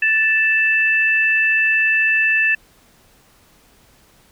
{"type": "tone pair together", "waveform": "sine", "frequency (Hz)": [1758, 2644], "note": ["A6", "E7"], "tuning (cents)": [-2, 5], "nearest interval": "perfect fifth", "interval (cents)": 707, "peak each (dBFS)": -16, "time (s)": [0.02, 2.55], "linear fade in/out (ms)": 5, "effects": ["pink hiss -53 dBFS RMS until 4.31 s"]}